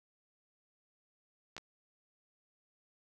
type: clicks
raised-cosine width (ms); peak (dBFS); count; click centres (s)
0.2; -25 / -29; 2; 1.566 / 1.58
effects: none